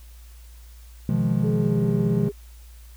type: chord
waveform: triangle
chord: F half-diminished seventh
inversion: second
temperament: just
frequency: 125.72 / 157.15 / 174.61 / 209.5 Hz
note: Cb3 / Eb3 / F3 / Ab3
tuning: +31 / +18 / 0 / +15 cents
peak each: -23 dBFS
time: 1.09-2.29 s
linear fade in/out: 2 ms
type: tone with pitch glide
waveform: sine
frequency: 423.5 to 405.8 Hz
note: G#4 to G#4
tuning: +34 to -40 cents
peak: -27 dBFS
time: 1.43-2.32 s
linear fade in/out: 20 ms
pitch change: -74 cents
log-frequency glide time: 1.55-1.81 s
effects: added 58 Hz sine -42 dBFS peak until 2.96 s + white hiss -55 dBFS RMS until 2.96 s